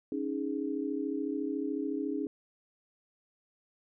sine chord, C# suspended second, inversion none, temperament equal, 277.2 / 311.1 / 415.3 Hz, C#4 / D#4 / G#4, 0 / 0 / 0 cents, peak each -34 / -35 / -37 dBFS, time 0.12-2.27 s, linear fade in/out 2 ms, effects none

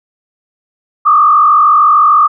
sine tone with frequency modulation, 1200 Hz, D6, 37 cents sharp, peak -4 dBFS, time 1.05-2.28 s, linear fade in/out 20 ms, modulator 46.6 Hz, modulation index 1.2, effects none

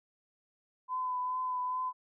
sine tone with vibrato, 1009 Hz, B5, 37 cents sharp, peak -31 dBFS, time 0.88-1.93 s, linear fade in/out 50 ms, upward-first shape triangle, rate 2.4 Hz, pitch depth 22 cents each way, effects none

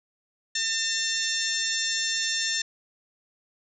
harmonic tone with a mistuned harmonic, 901 Hz, A5, 41 cents sharp, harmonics 2 / 3 / 4 / 5 / 6 / 7 / 8, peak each -31 / -37 / -31 / -35 / -31 / -34 / -33 dBFS, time 0.55-2.62 s, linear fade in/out 5 ms, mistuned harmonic 5, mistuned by -99 cents, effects none

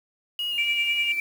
sine tone with vibrato, 2859 Hz, F7, 40 cents sharp, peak -25 dBFS, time 0.39-1.12 s, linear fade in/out 2 ms, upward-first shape square, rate 3.9 Hz, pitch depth 13 cents each way
sine tone with tremolo, 2337 Hz, D7, 9 cents flat, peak -20 dBFS, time 0.58-1.2 s, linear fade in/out 2 ms, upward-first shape sine, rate 10 Hz, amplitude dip 60%
effects tanh soft clip ceiling -13 dBFS + 7-bit

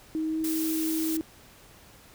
sine tone with pitch glide, 315.8 to 318.9 Hz, D#4 to D#4, +26 to +43 cents, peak -26 dBFS, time 0.15-1.21 s, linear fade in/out 0 ms, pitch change +17 cents, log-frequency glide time 0.3-0.4 s
blue noise, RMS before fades -34 dBFS, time 0.44-1.17 s, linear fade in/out 2 ms
effects pink hiss -53 dBFS RMS until 2.14 s

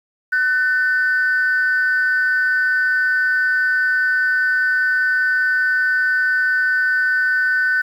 sine tone pair together, 1505 / 1789.8 Hz, F#6 / A6, +29 / +29 cents, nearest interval minor third, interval 300 cents, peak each -14 / -22 dBFS, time 0.32-7.82 s, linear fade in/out 10 ms, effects tanh soft clip ceiling -9 dBFS + 8-bit

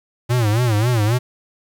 square tone with vibrato, 113.9 Hz, A#2, 40 cents flat, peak -15 dBFS, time 0.29-1.19 s, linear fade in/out 20 ms, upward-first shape sine, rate 3.7 Hz, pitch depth 170 cents each way, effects 8-bit

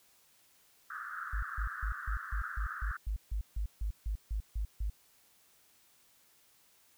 pink band-pass noise, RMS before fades -42 dBFS, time 0.9-2.97 s, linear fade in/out 5 ms, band 1200 to 1700 Hz, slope 96 dB/octave
sine tone bursts, 51.91 Hz, G#1, in tune, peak -31 dBFS, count 15, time 1.33-4.9 s, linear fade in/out 5 ms, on 98 ms, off 150 ms
effects white hiss -66 dBFS RMS until 6.97 s

